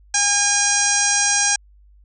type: harmonic tone with a mistuned harmonic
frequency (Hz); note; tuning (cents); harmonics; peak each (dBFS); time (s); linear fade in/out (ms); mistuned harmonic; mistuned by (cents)
812; G#5; -39; 1 / 2 / 3 / 4 / 5 / 6 / 7 / 8 / 9 / 10; -26 / -23 / -27 / -32 / -30 / -28 / -20 / -22 / -29 / -24; 0.14-1.56; 5; 8; -18
effects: added 50 Hz sine -47 dBFS peak until 2.04 s